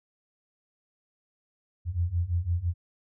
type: beating tone pair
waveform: sine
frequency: 83.6 / 89.5 Hz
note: E2 / F2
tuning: +25 / +43 cents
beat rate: 5.9 Hz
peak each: -29 / -27 dBFS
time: 1.85-2.74 s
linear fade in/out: 50 ms
effects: none